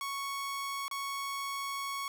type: tone with dropouts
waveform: sawtooth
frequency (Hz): 1108.7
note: C#6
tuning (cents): 0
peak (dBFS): -31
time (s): 0.01-2.08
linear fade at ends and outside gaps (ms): 1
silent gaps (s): 0.881-0.912
effects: 11-bit